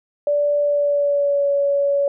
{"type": "tone with pitch glide", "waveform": "sine", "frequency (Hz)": [582, 564.5], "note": ["D5", "C#5"], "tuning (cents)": [-16, 31], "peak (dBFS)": -15, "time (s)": [0.27, 2.08], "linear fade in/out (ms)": 2, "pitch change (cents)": -53, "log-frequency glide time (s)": [0.61, 1.5], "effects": []}